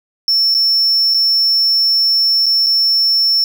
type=tone with dropouts; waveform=triangle; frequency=5400 Hz; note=E8; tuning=41 cents sharp; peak=-9 dBFS; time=0.28-3.44 s; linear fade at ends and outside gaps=1 ms; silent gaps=0.542-0.548 / 1.139-1.144 / 2.459-2.464 / 2.663-2.667 s; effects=none